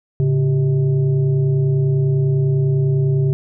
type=tone with frequency modulation; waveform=sine; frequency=140 Hz; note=C#3; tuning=18 cents sharp; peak=-13 dBFS; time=0.2-3.33 s; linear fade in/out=0 ms; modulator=250 Hz; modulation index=0.61; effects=none